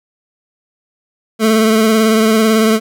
25% pulse tone with vibrato, 220 Hz, A3, in tune, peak -5 dBFS, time 1.39-2.8 s, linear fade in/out 50 ms, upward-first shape triangle, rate 18 Hz, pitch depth 40 cents each way, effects none

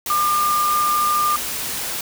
sine tone in noise, 1200 Hz, D6, 37 cents sharp, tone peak -16 dBFS, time 0.1-1.36 s, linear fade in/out 2 ms, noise white, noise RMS -26 dBFS, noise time 0.06-2.01 s, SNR +7 dB, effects none

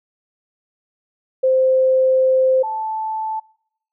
sine tone pair in turn, 521 / 876.2 Hz, C5 / A5, -7 / -7 cents, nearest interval major sixth, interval 900 cents, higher second, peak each -12 / -21 dBFS, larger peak first, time 1.43-2.63 / 2.63-3.4 s, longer first, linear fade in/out 10 ms, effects noise-tail reverb RT60 0.8 s tail -26 dB re dry

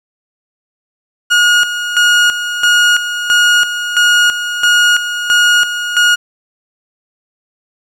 30% pulse tone with tremolo, 1438 Hz, F#6, 50 cents flat, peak -4 dBFS, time 1.3-6.16 s, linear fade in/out 20 ms, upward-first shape square, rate 1.5 Hz, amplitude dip 65%, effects low-pass 8000 Hz 12 dB/octave + 7-bit

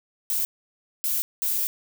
violet noise bursts at uneven times, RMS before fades -25 dBFS, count 3, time 0.3-0.45 / 1.04-1.22 / 1.42-1.67 s, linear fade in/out 0 ms, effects none

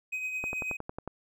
triangle tone with tremolo, 2518 Hz, D#7, 20 cents sharp, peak -28 dBFS, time 0.12-0.77 s, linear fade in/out 10 ms, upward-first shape triangle, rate 9.2 Hz, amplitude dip 50%
click train, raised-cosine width 1 ms, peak -22 dBFS, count 8, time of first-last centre 0.44-1.076 s, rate 11 Hz
effects none

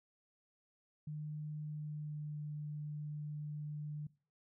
sine tone with pitch glide, 151.4 to 149.4 Hz, D#3 to D3, -47 to +30 cents, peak -40 dBFS, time 1.07-4.07 s, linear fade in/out 5 ms, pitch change -23 cents, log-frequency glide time 1.62-2.39 s, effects noise-tail reverb RT60 0.4 s tail -21 dB re dry

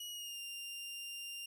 sawtooth tone with pitch glide, 2908 to 2793 Hz, F#7 to F7, -31 to -1 cents, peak -40 dBFS, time 0-1.46 s, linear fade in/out 5 ms, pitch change -70 cents, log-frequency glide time 0.1-0.4 s, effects none

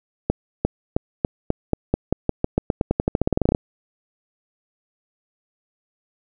accelerating click train, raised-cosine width 2 ms, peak -4 dBFS, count 26, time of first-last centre 0.3-3.549 s, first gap 350 ms, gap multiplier 0.9, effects none

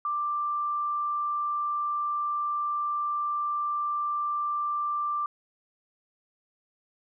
sine tone, 1180 Hz, D6, 8 cents sharp, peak -26 dBFS, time 0.05-5.26 s, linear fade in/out 2 ms, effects none

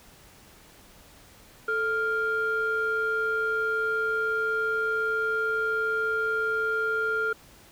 sine tone pair together, 440 / 1398.6 Hz, A4 / F6, 0 / +2 cents, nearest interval octave + minor sixth, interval 2002 cents, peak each -28 / -24 dBFS, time 1.68-7.33 s, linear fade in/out 5 ms, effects tanh soft clip ceiling -19 dBFS + pink hiss -53 dBFS RMS until 7.71 s

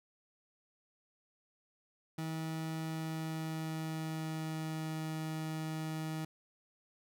30% pulse tone with pitch glide, 160 to 157.8 Hz, D#3 to D#3, +49 to +25 cents, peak -34 dBFS, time 2.18-6.25 s, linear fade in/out 5 ms, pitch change -24 cents, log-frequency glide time 2.79-5.05 s, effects none

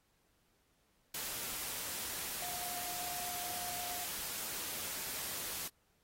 sine tone in noise, 715 Hz, F5, 41 cents sharp, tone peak -46 dBFS, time 2.42-4.04 s, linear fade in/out 5 ms, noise white, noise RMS -41 dBFS, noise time 1.14-5.68 s, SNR -8 dB, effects pink hiss -75 dBFS RMS until 6.03 s + AAC 48 kbps

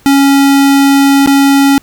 square tone with dropouts, 277.3 Hz, C#4, 1 cent sharp, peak -5 dBFS, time 0.06-1.78 s, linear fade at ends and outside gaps 0 ms, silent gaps 1.261-1.274 s, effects pink hiss -45 dBFS RMS until 1.82 s

